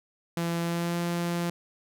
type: tone with pitch glide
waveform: sawtooth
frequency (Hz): 169.3 to 172.26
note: E3 to F3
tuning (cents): +46 to -23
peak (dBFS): -23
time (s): 0.37-1.5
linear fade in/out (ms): 2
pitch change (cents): +31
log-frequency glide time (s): 0.61-0.99
effects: none